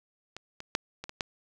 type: clicks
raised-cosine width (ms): 0.2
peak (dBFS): -23 / -23 / -8 / -21 / -22 / -12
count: 6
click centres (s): 0.366 / 0.604 / 0.751 / 1.04 / 1.094 / 1.208
effects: none